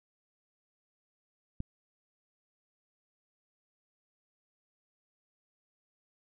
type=click; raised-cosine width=5 ms; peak=-23 dBFS; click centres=1.604 s; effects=none